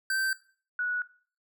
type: tone pair in turn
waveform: square / sine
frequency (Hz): 1555 / 1467.7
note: G6 / F#6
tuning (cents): -14 / -14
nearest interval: minor second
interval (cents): 100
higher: first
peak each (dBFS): -27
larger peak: neither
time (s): 0.1-0.33 / 0.79-1.02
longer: neither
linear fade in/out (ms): 2
effects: noise-tail reverb RT60 0.4 s tail -17 dB re dry